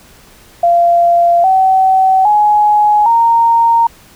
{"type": "tone with pitch steps", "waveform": "sine", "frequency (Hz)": [689, 760.1, 838.5, 925], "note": ["F5", "F#5", "G#5", "A#5"], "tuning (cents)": [-24, 46, 16, -14], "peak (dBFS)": -6, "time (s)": [0.63, 3.87], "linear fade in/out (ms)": 5, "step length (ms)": 810, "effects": ["pink hiss -42 dBFS RMS until 4.15 s"]}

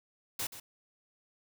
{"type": "noise with echo", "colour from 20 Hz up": "white", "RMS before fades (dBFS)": -35, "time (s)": [0.39, 0.47], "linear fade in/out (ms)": 5, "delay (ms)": 130, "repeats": 1, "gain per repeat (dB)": -12, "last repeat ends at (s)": 0.6, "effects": []}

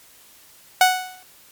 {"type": "tone with exponential decay", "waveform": "sawtooth", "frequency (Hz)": 740, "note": "F#5", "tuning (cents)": 0, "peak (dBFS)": -5, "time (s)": [0.81, 1.23], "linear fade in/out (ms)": 2, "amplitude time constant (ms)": 90, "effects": ["white hiss -50 dBFS RMS until 1.51 s", "MP3 96 kbps"]}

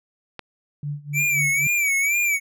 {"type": "click", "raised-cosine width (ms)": 0.3, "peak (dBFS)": -17, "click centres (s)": 0.393}
{"type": "tone with tremolo", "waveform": "sine", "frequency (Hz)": 145.8, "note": "D3", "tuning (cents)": -12, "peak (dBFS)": -24, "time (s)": [0.83, 1.67], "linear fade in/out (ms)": 2, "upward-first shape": "sine", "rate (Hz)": 3.8, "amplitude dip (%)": 90}
{"type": "tone with vibrato", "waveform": "square", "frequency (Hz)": 2297, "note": "D7", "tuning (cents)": -39, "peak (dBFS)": -19, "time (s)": [1.13, 2.4], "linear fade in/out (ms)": 50, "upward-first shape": "sine", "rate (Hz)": 2.1, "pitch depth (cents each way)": 88}
{"effects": []}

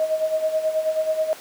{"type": "tone with tremolo", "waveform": "sine", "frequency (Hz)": 630, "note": "D#5", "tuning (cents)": 21, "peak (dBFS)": -16, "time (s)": [0, 1.33], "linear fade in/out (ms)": 0, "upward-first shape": "sine", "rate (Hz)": 9.3, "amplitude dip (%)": 70, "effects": ["pink hiss -41 dBFS RMS until 1.4 s", "high-pass 400 Hz 12 dB/octave"]}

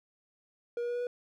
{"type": "tone with pitch steps", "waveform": "triangle", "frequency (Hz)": [475.8, 479.1, 482.4, 485.8, 489.2], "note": ["A#4", "A#4", "B4", "B4", "B4"], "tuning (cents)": [35, 47, -41, -29, -16], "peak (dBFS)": -29, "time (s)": [0.77, 1.07], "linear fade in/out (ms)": 2, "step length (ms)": 60, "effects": []}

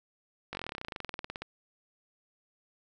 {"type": "slowing click train", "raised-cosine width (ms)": 0.3, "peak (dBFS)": -21, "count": 25, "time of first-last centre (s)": [0.53, 1.42], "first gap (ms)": 20, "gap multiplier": 1.05, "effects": []}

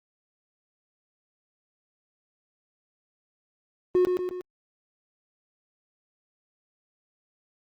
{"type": "tone with echo", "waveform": "triangle", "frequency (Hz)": 362.8, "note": "F#4", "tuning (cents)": -34, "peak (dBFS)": -15, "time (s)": [3.95, 4.05], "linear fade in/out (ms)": 0, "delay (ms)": 120, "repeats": 3, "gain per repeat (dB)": -5, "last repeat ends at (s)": 4.41, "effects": ["tanh soft clip ceiling -11 dBFS", "Opus 24 kbps"]}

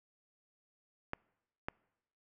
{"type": "clicks", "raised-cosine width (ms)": 0.5, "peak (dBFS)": -21, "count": 2, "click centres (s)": [1.134, 1.685], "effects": ["noise-tail reverb RT60 0.9 s tail -26 dB re dry"]}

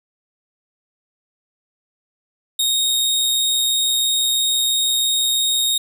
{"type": "tone with amplitude modulation", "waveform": "sawtooth", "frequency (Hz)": 3729, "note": "A#7", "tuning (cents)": 0, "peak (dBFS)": -12, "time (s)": [2.59, 5.78], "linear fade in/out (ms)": 5, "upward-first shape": "sine", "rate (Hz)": 126, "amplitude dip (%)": 25, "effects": []}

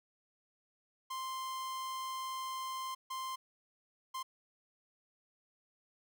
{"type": "tone bursts at uneven times", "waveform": "45% pulse", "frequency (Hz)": 1046.5, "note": "C6", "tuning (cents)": 0, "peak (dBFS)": -38, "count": 3, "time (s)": [[1.1, 2.95], [3.1, 3.36], [4.14, 4.23]], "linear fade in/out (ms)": 10, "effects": []}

